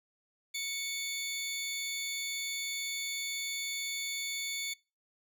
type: tone pair together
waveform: 25% pulse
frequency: 2217 / 3519 Hz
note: C#7 / A7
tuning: 0 / 0 cents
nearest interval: minor sixth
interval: 800 cents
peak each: -33 / -34 dBFS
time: 0.54-4.74 s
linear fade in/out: 10 ms
effects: noise-tail reverb RT60 0.3 s tail -24 dB re dry